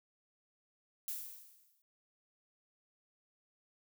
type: noise with exponential decay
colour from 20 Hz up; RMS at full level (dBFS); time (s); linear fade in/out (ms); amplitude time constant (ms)
violet; -38; 1.08-1.82; 1; 160
effects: none